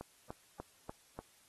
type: click train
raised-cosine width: 1 ms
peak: -29 dBFS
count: 5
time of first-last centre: 0.01-1.19 s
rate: 3.39 Hz
effects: white hiss -66 dBFS RMS until 1.48 s + AAC 32 kbps